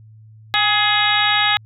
harmonic tone with a mistuned harmonic, 419.9 Hz, G#4, 19 cents sharp, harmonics 2 / 3 / 4 / 5 / 6 / 7 / 8 / 9, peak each -21 / -23 / -21 / -22 / -25 / -26 / -22 / -21 dBFS, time 0.54-1.57 s, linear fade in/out 0 ms, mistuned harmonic 2, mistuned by -42 cents, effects added 109 Hz sine -41 dBFS peak until 1.65 s

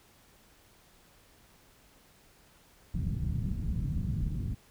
white low-pass noise, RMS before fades -32 dBFS, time 2.94-4.55 s, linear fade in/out 10 ms, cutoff 170 Hz, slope 24 dB/octave, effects pink hiss -61 dBFS RMS until 4.7 s

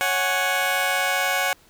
15% pulse chord, C# suspended fourth, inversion none, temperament just, 554.4 / 739.2 / 831.5 Hz, C#5 / F#5 / G#5, 0 / -2 / +2 cents, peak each -20 / -17 / -22 dBFS, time 0.01-1.53 s, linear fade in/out 0 ms, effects pink hiss -55 dBFS RMS until 1.69 s

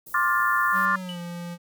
white band-stop noise, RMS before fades -43 dBFS, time 0.06-0.86 s, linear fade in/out 10 ms, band 440 to 10000 Hz, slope 12 dB/octave
sine chord, D minor seventh, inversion third, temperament just, 1057.2 / 1174.7 / 1409.6 / 1762 Hz, C6 / D6 / F6 / A6, +18 / 0 / +16 / +2 cents, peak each -25 dBFS, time 0.14-0.96 s, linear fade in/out 5 ms
square tone with pitch glide, 190 to 173.23 Hz, F#3 to F3, +46 to -14 cents, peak -33 dBFS, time 0.72-1.58 s, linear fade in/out 50 ms, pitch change -160 cents, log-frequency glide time 0.94-1.19 s
triangle tone with exponential decay, 2967 Hz, F#7, 4 cents sharp, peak -31 dBFS, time 1.09-1.31 s, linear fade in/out 1 ms, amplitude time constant 47 ms
effects none

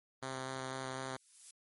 5% pulse tone with vibrato, 131.5 Hz, C3, 9 cents sharp, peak -28 dBFS, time 0.22-1.17 s, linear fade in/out 10 ms, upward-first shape square, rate 4 Hz, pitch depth 8 cents each way
violet noise with exponential growth, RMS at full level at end -45 dBFS, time 0.82-1.51 s, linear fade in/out 5 ms, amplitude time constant 150 ms
effects MP3 48 kbps

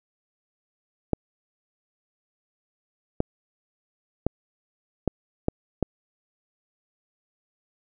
clicks, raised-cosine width 2 ms, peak -8 dBFS, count 6, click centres 1.133 / 3.204 / 4.266 / 5.077 / 5.484 / 5.827 s, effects none

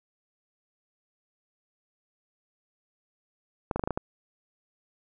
clicks, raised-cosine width 1 ms, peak -14 dBFS, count 7, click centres 3.712 / 3.76 / 3.795 / 3.838 / 3.875 / 3.907 / 3.975 s, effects none

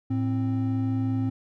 triangle tone pair together, 109.48 / 263.1 Hz, A2 / C4, -8 / +10 cents, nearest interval octave + minor third, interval 1518 cents, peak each -24 dBFS, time 0.1-1.3 s, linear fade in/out 10 ms, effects none

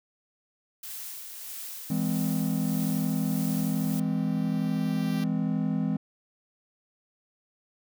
blue noise with tremolo, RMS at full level -38 dBFS, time 0.83-4 s, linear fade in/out 5 ms, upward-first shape sine, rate 1.6 Hz, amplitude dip 35%
triangle chord, E augmented, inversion none, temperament just, 164.81 / 206 / 257.5 Hz, E3 / G#3 / B#3, 0 / -14 / -28 cents, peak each -27 / -27 / -28 dBFS, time 1.9-5.97 s, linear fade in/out 5 ms
5% pulse tone with exponential growth, 392 Hz, G4, in tune, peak -27 dBFS, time 2.57-5.24 s, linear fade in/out 2 ms, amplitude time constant 580 ms
effects none

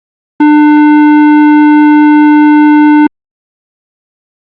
sine tone with hard clipping, 299.2 Hz, D4, 32 cents sharp, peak -3 dBFS, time 0.4-3.07 s, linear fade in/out 5 ms, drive 16 dB, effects low-pass 2000 Hz 12 dB/octave + Opus 32 kbps

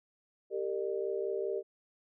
sine tone cluster, 393.1 / 458.1 / 603 Hz, G4 / A#4 / D5, +5 / -30 / +46 cents, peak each -34 / -36 / -39 dBFS, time 0.5-1.63 s, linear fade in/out 50 ms, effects none

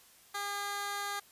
15% pulse tone with high-pass filter, 404.8 Hz, G#4, 44 cents flat, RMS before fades -37 dBFS, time 0.34-1.2 s, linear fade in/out 10 ms, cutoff 900 Hz, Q 0.7, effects white hiss -60 dBFS RMS until 1.31 s + resampled to 32000 Hz

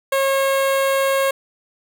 sawtooth tone with notch filter, 543 Hz, C#5, 36 cents flat, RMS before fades -18 dBFS, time 0.12-1.31 s, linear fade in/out 5 ms, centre 5400 Hz, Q 1.6, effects none

